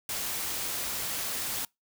white noise, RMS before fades -33 dBFS, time 0.09-1.65 s, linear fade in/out 2 ms, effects noise-tail reverb RT60 0.2 s tail -26 dB re dry

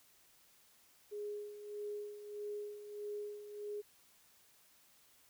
sine tone with tremolo, 415.3 Hz, G#4, in tune, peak -39 dBFS, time 1.11-3.82 s, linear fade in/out 20 ms, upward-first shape sine, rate 1.6 Hz, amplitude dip 65%, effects white hiss -67 dBFS RMS until 5.29 s

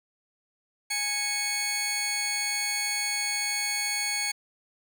15% pulse tone pair together, 830.1 / 2209 Hz, G#5 / C#7, -1 / -7 cents, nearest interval octave + perfect fourth, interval 1694 cents, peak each -29 / -21 dBFS, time 0.9-4.32 s, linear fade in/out 10 ms, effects none

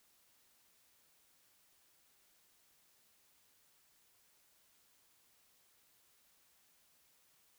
silence, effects white hiss -71 dBFS RMS until 7.58 s

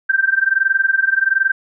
sine tone with amplitude modulation, 1568 Hz, G6, in tune, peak -9 dBFS, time 0.09-1.52 s, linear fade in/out 10 ms, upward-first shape sine, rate 21.3 Hz, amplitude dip 90%, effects none

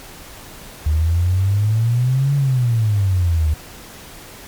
sine exponential two-way sweep, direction up then down, 74.7 to 143.1 to 74.7 Hz, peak -13 dBFS, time 0.86-3.54 s, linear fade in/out 5 ms, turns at 2.35 s, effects pink hiss -38 dBFS RMS until 4.47 s + MP3 96 kbps

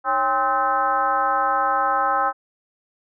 sine tone with frequency modulation, 1045 Hz, C6, 2 cents flat, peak -17 dBFS, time 0.04-2.33 s, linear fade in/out 50 ms, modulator 246 Hz, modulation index 1.6, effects none

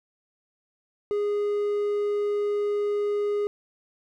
triangle tone, 412.3 Hz, G#4, 13 cents flat, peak -21 dBFS, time 1.11-3.47 s, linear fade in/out 0 ms, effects none

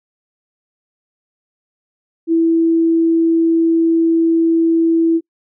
sine tone, 329.6 Hz, E4, in tune, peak -10 dBFS, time 2.27-5.21 s, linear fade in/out 50 ms, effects noise-tail reverb RT60 0.1 s tail -26 dB re dry

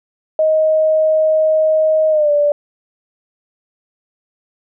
sine tone with pitch glide, 627 to 585 Hz, D#5 to D5, +13 to -7 cents, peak -10 dBFS, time 0.39-2.52 s, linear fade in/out 2 ms, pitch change -120 cents, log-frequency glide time 2.1-2.31 s, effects none

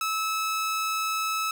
sawtooth tone, 1300 Hz, E6, 24 cents flat, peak -22 dBFS, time 0.01-1.51 s, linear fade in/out 2 ms, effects none

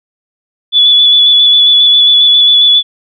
sine tone with vibrato, 3436 Hz, A7, 42 cents flat, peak -3 dBFS, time 0.72-2.83 s, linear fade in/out 50 ms, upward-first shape square, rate 7.4 Hz, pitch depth 14 cents each way, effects none

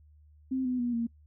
sine tone with pitch steps, 261.6 / 251.5 / 241.8 / 232.5 Hz, C4 / B3 / B3 / A#3, 0 / +32 / -36 / -4 cents, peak -27 dBFS, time 0.51-1.07 s, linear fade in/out 10 ms, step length 140 ms, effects noise-tail reverb RT60 0.1 s tail -24 dB re dry + added 75 Hz sine -55 dBFS peak until 1.26 s

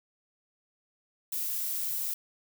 violet noise with amplitude modulation, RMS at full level -31 dBFS, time 1.32-2.14 s, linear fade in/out 5 ms, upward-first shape sine, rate 170 Hz, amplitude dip 30%, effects none

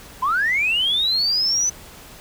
sine linear sweep, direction up, 978 to 6090 Hz, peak -16 dBFS, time 0.22-1.7 s, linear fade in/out 10 ms, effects tanh soft clip ceiling -12 dBFS + pink hiss -42 dBFS RMS until 2.2 s

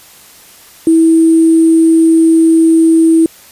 sine tone with sample-and-hold, 325.6 Hz, E4, 21 cents flat, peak -4 dBFS, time 0.87-3.26 s, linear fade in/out 2 ms, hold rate 8820 Hz, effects white hiss -39 dBFS RMS until 3.51 s + resampled to 32000 Hz

